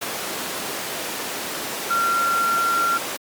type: tone in noise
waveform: sine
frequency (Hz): 1374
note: F6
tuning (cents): -29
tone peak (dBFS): -18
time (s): 1.9-2.98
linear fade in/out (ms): 10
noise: pink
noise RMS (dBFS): -27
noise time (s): 0.01-3.17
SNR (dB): +6
effects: high-pass 300 Hz 12 dB/octave + Opus 48 kbps